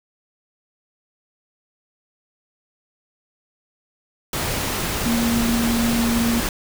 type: tone in noise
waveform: sine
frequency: 233.1 Hz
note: A#3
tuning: in tune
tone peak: -18 dBFS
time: 5.06-6.4 s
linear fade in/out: 2 ms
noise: pink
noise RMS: -24 dBFS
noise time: 4.33-6.49 s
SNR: +3 dB
effects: none